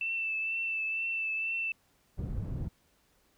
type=tone with vibrato; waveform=sine; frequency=2657 Hz; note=E7; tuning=13 cents sharp; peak=-30 dBFS; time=0.01-1.72 s; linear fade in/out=2 ms; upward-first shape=triangle; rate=2.1 Hz; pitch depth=29 cents each way
type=low-pass noise; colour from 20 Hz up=white; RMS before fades=-35 dBFS; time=2.17-2.69 s; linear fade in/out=20 ms; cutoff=120 Hz; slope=12 dB/octave
effects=pink hiss -69 dBFS RMS until 3.37 s